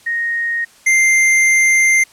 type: tone pair in turn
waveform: sine / square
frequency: 1864.7 / 2093 Hz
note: A#6 / C7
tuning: 0 / 0 cents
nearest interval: major second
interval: 200 cents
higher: second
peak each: -16 / -10 dBFS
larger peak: second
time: 0.06-0.65 / 0.86-2.04 s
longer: second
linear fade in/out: 10 ms
effects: white hiss -47 dBFS RMS until 2.12 s + low-pass 10000 Hz 12 dB/octave